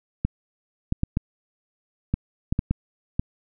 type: clicks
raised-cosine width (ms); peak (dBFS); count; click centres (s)
5; -9; 9; 0.25 / 0.924 / 1.034 / 1.171 / 2.14 / 2.525 / 2.591 / 2.71 / 3.195
effects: none